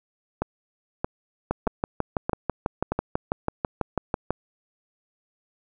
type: two click trains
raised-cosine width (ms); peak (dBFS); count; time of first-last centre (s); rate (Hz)
1; -10 / -9; 5 / 18; 0.42-2.92 / 1.51-4.306; 1.6 / 6.08
effects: none